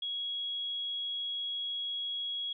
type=tone; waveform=sine; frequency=3322 Hz; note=G#7; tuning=in tune; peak=-33 dBFS; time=0.02-2.53 s; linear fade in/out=5 ms; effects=none